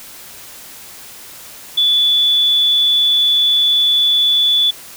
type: tone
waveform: sine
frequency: 3456 Hz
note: A7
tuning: 32 cents flat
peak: -10 dBFS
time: 1.77-4.71 s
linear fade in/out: 10 ms
effects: white hiss -36 dBFS RMS until 4.96 s